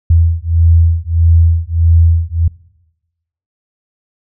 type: beating tone pair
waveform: sine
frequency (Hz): 82.41 / 84.01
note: E2 / E2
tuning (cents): 0 / +33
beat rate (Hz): 1.6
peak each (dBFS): -10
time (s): 0.1-2.48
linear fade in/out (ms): 5
effects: noise-tail reverb RT60 1.0 s tail -23 dB re dry